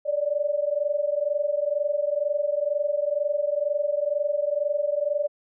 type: tone pair together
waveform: sine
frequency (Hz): 573.9 / 596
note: D5 / D5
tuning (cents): -40 / +25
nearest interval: minor second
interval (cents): 65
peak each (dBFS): -25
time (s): 0.05-5.28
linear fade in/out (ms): 20
effects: none